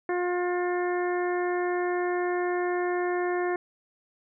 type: harmonic tone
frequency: 356 Hz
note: F4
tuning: 33 cents sharp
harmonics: 1 / 2 / 3 / 4 / 5 / 6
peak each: -26 / -32 / -37 / -40 / -36 / -43 dBFS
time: 0.09-3.56 s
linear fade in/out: 2 ms
effects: none